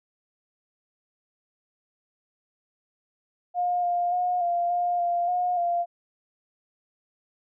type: tone with pitch steps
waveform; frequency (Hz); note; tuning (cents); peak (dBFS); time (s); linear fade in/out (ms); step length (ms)
sine; 712 / 703 / 719 / 695 / 706 / 696 / 718 / 694; F5 / F5 / F#5 / F5 / F5 / F5 / F5 / F5; +33 / +11 / -50 / -9 / +19 / -6 / +48 / -11; -22; 3.54-5.86; 50; 290
effects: none